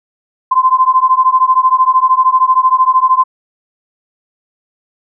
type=beating tone pair; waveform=sine; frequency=1028 / 1041 Hz; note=C6 / C6; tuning=-31 / -9 cents; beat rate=13 Hz; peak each=-10 dBFS; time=0.51-3.24 s; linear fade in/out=10 ms; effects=none